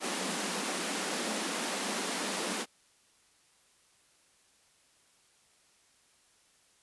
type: high-pass noise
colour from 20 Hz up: pink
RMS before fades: -34 dBFS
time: 0-2.66 s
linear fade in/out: 50 ms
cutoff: 180 Hz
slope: 96 dB/octave
effects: white hiss -66 dBFS RMS until 6.82 s + resampled to 24000 Hz